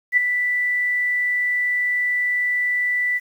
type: tone with ADSR envelope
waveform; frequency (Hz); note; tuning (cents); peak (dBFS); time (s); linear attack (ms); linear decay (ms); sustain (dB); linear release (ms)
sine; 1975.5; B6; 0; -10; 0.12-3.2; 52; 8; -8; 35
effects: 8-bit